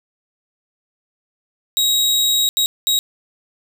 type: tone bursts at uneven times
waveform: sawtooth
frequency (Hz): 3810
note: A#7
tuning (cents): +37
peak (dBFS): -11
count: 3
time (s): 1.77-2.49 / 2.57-2.66 / 2.87-2.99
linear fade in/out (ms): 0
effects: none